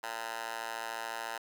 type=tone with high-pass filter; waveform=10% pulse; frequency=113.7 Hz; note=A#2; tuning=43 cents flat; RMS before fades=-39 dBFS; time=0.03-1.38 s; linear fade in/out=5 ms; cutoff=1000 Hz; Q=3.2; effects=10-bit